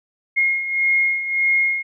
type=beating tone pair; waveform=sine; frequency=2146 / 2147.7 Hz; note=C7 / C7; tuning=+43 / +45 cents; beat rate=1.7 Hz; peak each=-23 / -17 dBFS; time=0.36-1.83 s; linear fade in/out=20 ms; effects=none